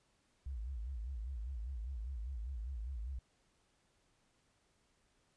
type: tone with vibrato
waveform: sine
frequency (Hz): 60.4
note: B1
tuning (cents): -38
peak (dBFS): -39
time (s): 0.46-3.19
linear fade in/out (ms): 5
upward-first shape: sine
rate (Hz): 5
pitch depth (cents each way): 230
effects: pink hiss -75 dBFS RMS until 5.36 s + resampled to 22050 Hz